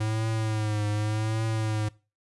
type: tone with vibrato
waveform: square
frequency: 108 Hz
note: A2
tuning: 32 cents flat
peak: -26 dBFS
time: 0-1.89 s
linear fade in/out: 10 ms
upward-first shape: triangle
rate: 0.86 Hz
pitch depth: 62 cents each way
effects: noise-tail reverb RT60 0.3 s tail -20 dB re dry + resampled to 24000 Hz